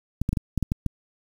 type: clicks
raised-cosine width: 5 ms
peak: -11 dBFS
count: 8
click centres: 0.216 / 0.291 / 0.33 / 0.372 / 0.577 / 0.627 / 0.719 / 0.863 s
effects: 7-bit